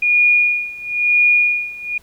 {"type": "tone with tremolo", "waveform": "sine", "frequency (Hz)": 2439, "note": "D#7", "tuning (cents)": -35, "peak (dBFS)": -9, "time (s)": [0.02, 1.98], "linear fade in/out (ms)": 5, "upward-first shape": "sine", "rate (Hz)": 1, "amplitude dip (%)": 90, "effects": ["pink hiss -52 dBFS RMS until 2.02 s"]}